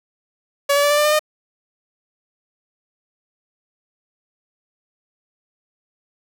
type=tone with pitch steps; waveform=sawtooth; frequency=566 / 573.2 / 580.6 / 588 / 595.5 / 603.1 / 610.8 Hz; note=C#5 / D5 / D5 / D5 / D5 / D5 / D#5; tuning=+36 / -42 / -20 / +2 / +24 / +46 / -32 cents; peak=-10 dBFS; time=0.69-1.194 s; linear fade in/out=10 ms; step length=72 ms; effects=none